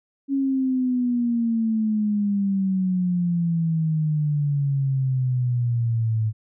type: exponential sweep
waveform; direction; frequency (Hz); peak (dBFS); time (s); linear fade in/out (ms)
sine; down; 277.2 to 108.3; -19; 0.28-6.33; 50
effects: none